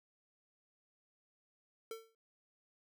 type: tone with exponential decay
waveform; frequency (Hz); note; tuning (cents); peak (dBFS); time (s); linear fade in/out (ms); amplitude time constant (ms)
square; 450; A4; +39; -40; 1.91-2.15; 2; 51
effects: none